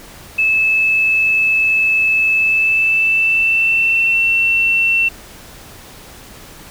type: tone with pitch glide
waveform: sine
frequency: 2611 to 2700 Hz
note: E7 to E7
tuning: -17 to +41 cents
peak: -11 dBFS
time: 0.38-5.09 s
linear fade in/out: 10 ms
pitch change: +58 cents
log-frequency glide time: 2.3-4.2 s
effects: pink hiss -38 dBFS RMS until 6.7 s